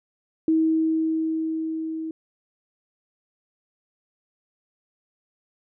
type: tone with level ramp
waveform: sine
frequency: 320 Hz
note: D#4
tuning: 49 cents sharp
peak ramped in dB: -16 to -28 dBFS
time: 0.48-2.11 s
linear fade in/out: 2 ms
effects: none